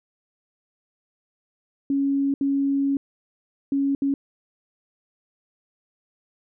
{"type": "tone bursts at uneven times", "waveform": "sine", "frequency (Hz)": 277.2, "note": "C#4", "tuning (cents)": 0, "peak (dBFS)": -19, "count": 4, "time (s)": [[1.9, 2.34], [2.41, 2.97], [3.72, 3.95], [4.02, 4.14]], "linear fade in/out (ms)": 2, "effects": []}